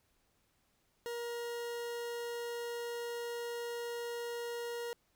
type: tone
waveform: 40% pulse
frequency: 473.3 Hz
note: A#4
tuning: 26 cents sharp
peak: -37 dBFS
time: 1.06-4.93 s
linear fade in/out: 0 ms
effects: pink hiss -75 dBFS RMS until 5.15 s